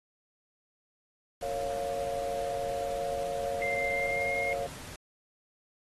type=noise; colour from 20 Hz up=pink; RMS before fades=-45 dBFS; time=1.41-4.96 s; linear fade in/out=2 ms
type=chord; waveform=sine; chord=Bb minor; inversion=none; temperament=equal with one note detuned; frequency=460.8 / 554.4 / 698.5 Hz; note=Bb4 / Db5 / F5; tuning=-20 / 0 / 0 cents; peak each=-39 / -33 / -35 dBFS; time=1.42-4.67 s; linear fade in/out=10 ms
type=tone with pitch glide; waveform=sine; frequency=2093 to 2136 Hz; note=C7 to C7; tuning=0 to +35 cents; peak=-30 dBFS; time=3.62-4.53 s; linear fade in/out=0 ms; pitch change=+35 cents; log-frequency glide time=3.93-4.33 s
effects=AAC 32 kbps